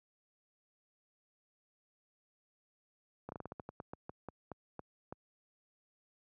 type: slowing click train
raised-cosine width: 1 ms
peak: -29 dBFS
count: 15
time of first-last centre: 3.29-5.125 s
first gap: 31 ms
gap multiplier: 1.2
effects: high-pass 80 Hz 12 dB/octave